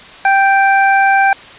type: tone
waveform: 25% pulse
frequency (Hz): 784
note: G5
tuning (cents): 0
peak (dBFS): -4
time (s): 0.25-1.33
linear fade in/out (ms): 2
effects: white hiss -35 dBFS RMS until 1.58 s + resampled to 8000 Hz